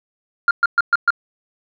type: tone bursts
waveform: sine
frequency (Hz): 1400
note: F6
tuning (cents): +4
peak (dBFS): -8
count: 5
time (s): 0.48-1.105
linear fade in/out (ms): 2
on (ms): 29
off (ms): 120
effects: tanh soft clip ceiling -8 dBFS